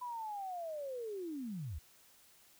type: linear sweep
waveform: sine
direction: down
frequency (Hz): 1000 to 61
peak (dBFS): -39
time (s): 0.01-1.79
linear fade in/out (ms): 10
effects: white hiss -64 dBFS RMS until 2.59 s